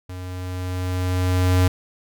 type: tone with level ramp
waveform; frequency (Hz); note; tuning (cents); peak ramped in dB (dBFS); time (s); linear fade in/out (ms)
square; 91.3; F#2; -23; -32 to -14; 0.09-1.68; 5
effects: none